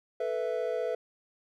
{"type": "chord", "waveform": "triangle", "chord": "A suspended second", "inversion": "none", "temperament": "just", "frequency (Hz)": [440, 495, 660], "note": ["A4", "B4", "E5"], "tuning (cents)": [0, 4, 2], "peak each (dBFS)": [-32, -30, -32], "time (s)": [0.2, 0.95], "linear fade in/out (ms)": 5, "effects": []}